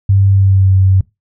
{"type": "tone with pitch glide", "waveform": "sine", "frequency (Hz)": [98, 95.1], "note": ["G2", "F#2"], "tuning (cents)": [0, 48], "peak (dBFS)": -6, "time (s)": [0.09, 1.01], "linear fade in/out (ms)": 5, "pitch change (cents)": -52, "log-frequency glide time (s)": [0.3, 0.73], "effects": ["noise-tail reverb RT60 0.2 s tail -21 dB re dry"]}